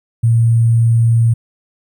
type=tone with sample-and-hold; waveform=sine; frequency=115.4 Hz; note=A#2; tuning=17 cents flat; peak=-8 dBFS; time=0.23-1.34 s; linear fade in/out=10 ms; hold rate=8820 Hz; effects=none